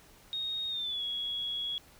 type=tone with pitch glide; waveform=sine; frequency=3729 to 3341 Hz; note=A#7 to G#7; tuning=0 to +10 cents; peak=-32 dBFS; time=0.33-1.78 s; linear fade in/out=0 ms; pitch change=-190 cents; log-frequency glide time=0.69-1.03 s; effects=pink hiss -58 dBFS RMS until 1.99 s

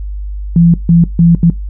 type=tone bursts at uneven times; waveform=sine; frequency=169.4 Hz; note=E3; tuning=48 cents sharp; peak=-3 dBFS; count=4; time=0.56-0.74 / 0.89-1.04 / 1.19-1.35 / 1.43-1.5 s; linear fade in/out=2 ms; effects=noise-tail reverb RT60 0.2 s tail -21 dB re dry + added 50 Hz sine -18 dBFS peak until 1.69 s

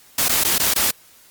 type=noise with dropouts; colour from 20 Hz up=white; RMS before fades=-18 dBFS; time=0.18-0.91 s; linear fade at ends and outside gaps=5 ms; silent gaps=0.285-0.292 / 0.438-0.447 / 0.583-0.597 / 0.739-0.759 s; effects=white hiss -50 dBFS RMS until 1.3 s + Opus 48 kbps

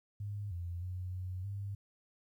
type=tone with pitch steps; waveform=sine; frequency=102.4 / 86.8 / 91.3 / 92 / 100 Hz; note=G#2 / F2 / F#2 / F#2 / G2; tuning=-24 / -10 / -23 / -9 / +35 cents; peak=-37 dBFS; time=0.2-1.75 s; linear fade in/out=5 ms; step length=310 ms; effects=12-bit

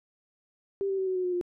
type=tone with pitch steps; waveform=sine; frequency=394 / 387 / 380.1 / 373.4 / 366.8 / 360.3 / 353.9 Hz; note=G4 / G4 / F#4 / F#4 / F#4 / F#4 / F4; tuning=+9 / -22 / +47 / +16 / -15 / -46 / +23 cents; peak=-26 dBFS; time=0.81-1.412 s; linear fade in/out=0 ms; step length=86 ms; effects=none

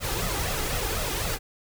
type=noise with flanger; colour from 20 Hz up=pink; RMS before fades=-28 dBFS; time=0-1.39 s; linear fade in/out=50 ms; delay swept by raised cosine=1.5 to 2.48 ms; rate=4 Hz; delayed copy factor=+0.65; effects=none

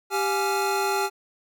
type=tone cluster; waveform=square; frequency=393.1 / 721 / 838 / 1382 Hz; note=G4 / F#5 / G#5 / F6; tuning=+5 / -45 / +15 / -19 cents; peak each=-27 / -36 / -27 / -30 dBFS; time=0.1-1.1 s; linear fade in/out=50 ms; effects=none

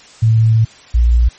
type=tone pair in turn; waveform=sine; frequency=111.9 / 58.8 Hz; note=A2 / A#1; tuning=+30 / +16 cents; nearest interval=major seventh; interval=1114 cents; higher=first; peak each=-7 dBFS; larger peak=neither; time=0.22-0.65 / 0.94-1.29 s; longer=first; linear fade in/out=10 ms; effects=white hiss -41 dBFS RMS until 1.38 s + MP3 32 kbps

